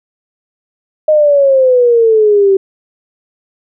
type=exponential sweep; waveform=sine; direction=down; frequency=622.3 to 382.8 Hz; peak=-5 dBFS; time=1.08-2.57 s; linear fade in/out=5 ms; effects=none